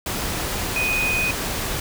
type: tone in noise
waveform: sine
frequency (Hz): 2491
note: D#7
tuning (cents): +1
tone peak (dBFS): -20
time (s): 0.76-1.31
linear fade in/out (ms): 2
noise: pink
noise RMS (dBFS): -26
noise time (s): 0.06-1.8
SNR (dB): +3
effects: none